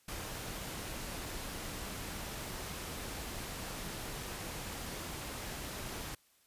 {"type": "noise", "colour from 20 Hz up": "pink", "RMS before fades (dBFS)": -42, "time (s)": [0.08, 6.15], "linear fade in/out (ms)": 5, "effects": ["white hiss -69 dBFS RMS until 6.46 s", "resampled to 32000 Hz"]}